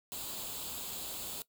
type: noise with comb filter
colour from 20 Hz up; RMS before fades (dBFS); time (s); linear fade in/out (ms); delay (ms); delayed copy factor
white; -41; 0.12-1.42; 0; 0.26; +0.65
effects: noise-tail reverb RT60 0.1 s tail -19 dB re dry